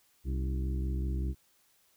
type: harmonic tone with a mistuned harmonic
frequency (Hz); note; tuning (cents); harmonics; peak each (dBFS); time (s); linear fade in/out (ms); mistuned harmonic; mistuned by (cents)
65.2; C2; -5; 1 / 2 / 3 / 4 / 5 / 6; -30 / -39 / -42 / -47 / -44 / -50; 0.24-1.35; 50; 4; +100
effects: white hiss -68 dBFS RMS until 1.96 s

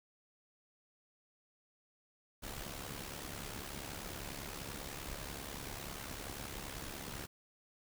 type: noise with amplitude modulation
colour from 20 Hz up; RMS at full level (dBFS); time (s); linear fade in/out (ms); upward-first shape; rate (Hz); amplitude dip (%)
pink; -42; 2.42-7.27; 20; sine; 70.2; 65
effects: none

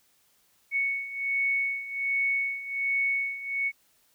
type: beating tone pair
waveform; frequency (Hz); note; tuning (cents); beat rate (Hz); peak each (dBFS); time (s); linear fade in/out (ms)
sine; 2217 / 2218.3; C#7 / C#7; 0 / +1; 1.3; -31 / -27; 0.71-3.72; 50
effects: white hiss -66 dBFS RMS until 4.14 s

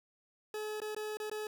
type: tone with dropouts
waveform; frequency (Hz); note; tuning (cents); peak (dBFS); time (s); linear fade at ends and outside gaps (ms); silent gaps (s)
40% pulse; 426.6; G#4; +46; -36; 0.54-1.47; 2; 0.802-0.817 / 0.948-0.964 / 1.171-1.2 / 1.298-1.314
effects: 13-bit

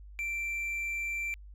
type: tone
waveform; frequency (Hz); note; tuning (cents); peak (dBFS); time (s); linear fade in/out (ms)
triangle; 2349; D7; 0; -30; 0.19-1.34; 0
effects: added 50 Hz sine -46 dBFS peak until 1.54 s

